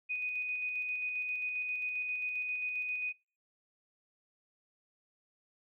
sine tone with tremolo, 2489 Hz, D#7, in tune, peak -32 dBFS, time 0.09-3.13 s, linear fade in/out 20 ms, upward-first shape square, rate 7.5 Hz, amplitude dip 25%, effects noise-tail reverb RT60 0.4 s tail -26 dB re dry

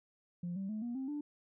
sine tone with pitch steps, 174.8 / 193.95 / 215.2 / 238.8 / 264.9 / 294 Hz, F3 / G3 / A3 / A#3 / C4 / D4, +2 / -18 / -38 / +42 / +22 / +2 cents, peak -35 dBFS, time 0.43-1.21 s, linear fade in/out 5 ms, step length 130 ms, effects tanh soft clip ceiling -33 dBFS

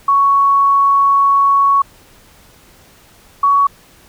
sine tone pair in turn, 1113 / 1122 Hz, C#6 / C#6, +7 / +21 cents, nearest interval unison, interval 14 cents, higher second, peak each -8 dBFS, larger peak neither, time 0.08-1.82 / 3.43-3.67 s, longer first, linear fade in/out 5 ms, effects pink hiss -46 dBFS RMS until 4.08 s

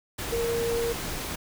sine tone in noise, 466.2 Hz, A#4, in tune, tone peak -25 dBFS, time 0.32-0.93 s, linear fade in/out 10 ms, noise pink, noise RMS -33 dBFS, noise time 0.18-1.36 s, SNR +5 dB, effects none

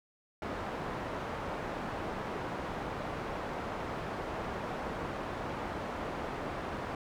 white low-pass noise, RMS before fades -38 dBFS, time 0.42-6.95 s, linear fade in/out 2 ms, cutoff 970 Hz, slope 12 dB/octave, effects none

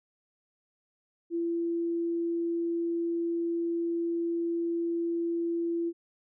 sine tone, 338 Hz, E4, 43 cents sharp, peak -27 dBFS, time 1.3-5.93 s, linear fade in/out 50 ms, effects none

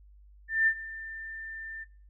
sine tone with ADSR envelope, 1789 Hz, A6, 28 cents sharp, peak -19 dBFS, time 0.48-1.85 s, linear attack 190 ms, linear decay 70 ms, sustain -18 dB, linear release 25 ms, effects noise-tail reverb RT60 0.4 s tail -22 dB re dry + added 50 Hz sine -52 dBFS peak until 2.09 s

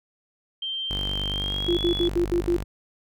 sine tone with pitch glide, 3146 to 3391 Hz, G7 to G#7, +6 to +35 cents, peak -27 dBFS, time 0.62-2.08 s, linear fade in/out 5 ms, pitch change +129 cents, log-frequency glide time 1.3-1.83 s
sawtooth tone, 49 Hz, G1, in tune, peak -25 dBFS, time 0.9-2.64 s, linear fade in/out 10 ms
sine tone bursts, 346.3 Hz, F4, 15 cents flat, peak -19 dBFS, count 6, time 1.68-2.567 s, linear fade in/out 5 ms, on 92 ms, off 67 ms
effects none

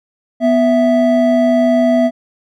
triangle tone pair together, 247 / 659.3 Hz, B3 / E5, 0 / 0 cents, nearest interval octave + perfect fourth, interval 1700 cents, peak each -10 dBFS, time 0.4-2.11 s, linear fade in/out 50 ms, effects none

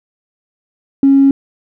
triangle tone with tanh clipping, 274.3 Hz, C#4, 18 cents flat, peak -5 dBFS, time 1.03-1.31 s, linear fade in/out 2 ms, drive 4 dB, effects none

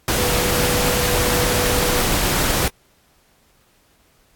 sine tone in noise, 491.9 Hz, B4, 7 cents flat, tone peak -23 dBFS, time 0.18-2.01 s, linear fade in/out 2 ms, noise pink, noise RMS -19 dBFS, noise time 0.08-2.68 s, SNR -7 dB, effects pink hiss -58 dBFS RMS until 4.35 s + AAC 64 kbps

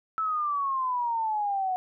sine exponential sweep, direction down, 1318.5 to 732 Hz, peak -25 dBFS, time 0.18-1.76 s, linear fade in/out 0 ms, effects none

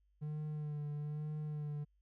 triangle tone with vibrato, 149.8 Hz, D3, 35 cents sharp, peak -36 dBFS, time 0.21-1.85 s, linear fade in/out 20 ms, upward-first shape sine, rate 1.1 Hz, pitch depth 29 cents each way, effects added 50 Hz sine -70 dBFS peak until 2.01 s

